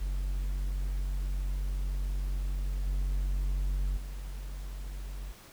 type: tone with level steps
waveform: triangle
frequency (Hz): 47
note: F#1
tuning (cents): +28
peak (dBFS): -27 / -25 / -34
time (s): 0-5.33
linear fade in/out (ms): 20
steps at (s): 2.86 / 3.97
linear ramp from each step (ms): 2
effects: pink hiss -53 dBFS RMS until 5.52 s